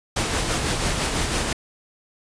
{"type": "noise with tremolo", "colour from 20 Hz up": "pink", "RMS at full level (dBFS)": -22, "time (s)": [0.16, 1.53], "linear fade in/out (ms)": 5, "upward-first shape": "sine", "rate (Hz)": 6, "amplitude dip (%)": 35, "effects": ["resampled to 22050 Hz"]}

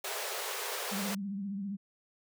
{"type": "high-pass noise", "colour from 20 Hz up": "pink", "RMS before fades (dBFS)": -37, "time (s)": [0.04, 1.15], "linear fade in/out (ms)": 5, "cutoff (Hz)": 380, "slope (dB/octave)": 96}
{"type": "tone with vibrato", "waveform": "sine", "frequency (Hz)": 198.3, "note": "G3", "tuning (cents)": 20, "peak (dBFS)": -34, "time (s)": [0.91, 1.77], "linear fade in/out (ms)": 20, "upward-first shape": "triangle", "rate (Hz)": 15, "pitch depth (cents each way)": 81}
{"effects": []}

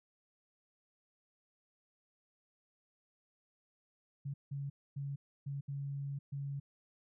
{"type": "tone bursts at uneven times", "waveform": "sine", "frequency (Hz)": 140, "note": "C#3", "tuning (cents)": 18, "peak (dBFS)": -37, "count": 6, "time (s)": [[4.25, 4.34], [4.51, 4.7], [4.96, 5.16], [5.46, 5.61], [5.68, 6.19], [6.32, 6.6]], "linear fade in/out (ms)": 10, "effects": []}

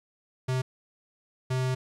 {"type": "tone bursts at uneven times", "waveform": "square", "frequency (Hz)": 129, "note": "C3", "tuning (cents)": -24, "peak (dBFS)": -26, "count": 2, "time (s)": [[0.48, 0.62], [1.5, 1.75]], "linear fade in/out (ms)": 10, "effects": ["low-pass 9000 Hz 12 dB/octave", "11-bit"]}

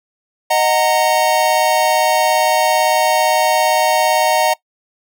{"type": "chord", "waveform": "square", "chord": "D# minor", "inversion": "none", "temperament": "equal with one note detuned", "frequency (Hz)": [622.3, 740, 921.6], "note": ["D#5", "F#5", "A#5"], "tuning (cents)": [0, 0, -20], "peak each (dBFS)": -17, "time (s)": [0.5, 4.54], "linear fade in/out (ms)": 10, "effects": ["noise-tail reverb RT60 0.1 s tail -21 dB re dry"]}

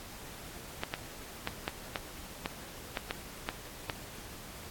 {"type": "clicks", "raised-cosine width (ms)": 0.3, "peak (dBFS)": -16, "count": 10, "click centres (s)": [0.835, 0.939, 1.474, 1.679, 1.958, 2.459, 2.972, 3.109, 3.489, 3.898], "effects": ["pink hiss -47 dBFS RMS until 4.7 s", "AAC 64 kbps"]}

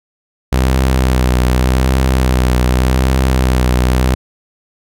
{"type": "tone with vibrato", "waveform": "sawtooth", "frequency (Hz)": 63.7, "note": "C2", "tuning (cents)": -46, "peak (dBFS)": -6, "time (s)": [0.52, 4.15], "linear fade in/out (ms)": 10, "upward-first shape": "triangle", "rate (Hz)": 0.85, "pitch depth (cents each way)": 48, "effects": []}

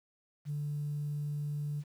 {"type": "tone", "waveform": "sine", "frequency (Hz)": 146.83, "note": "D3", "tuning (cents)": 0, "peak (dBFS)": -32, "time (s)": [0.45, 1.84], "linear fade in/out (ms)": 50, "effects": ["tanh soft clip ceiling -28 dBFS", "10-bit"]}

